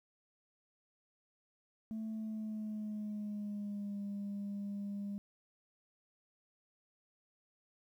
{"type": "tone with pitch glide", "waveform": "sine", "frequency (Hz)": [220, 201.7], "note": ["A3", "G3"], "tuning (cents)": [0, 50], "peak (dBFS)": -36, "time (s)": [1.91, 5.18], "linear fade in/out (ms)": 0, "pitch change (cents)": -150, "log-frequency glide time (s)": [2.08, 4], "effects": ["tanh soft clip ceiling -36 dBFS", "12-bit"]}